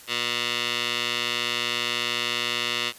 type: tone with band-pass filter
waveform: 15% pulse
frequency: 120 Hz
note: B2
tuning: 49 cents flat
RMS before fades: -27 dBFS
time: 0.07-2.93 s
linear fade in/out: 50 ms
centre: 3200 Hz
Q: 2
effects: white hiss -47 dBFS RMS until 2.98 s + resampled to 32000 Hz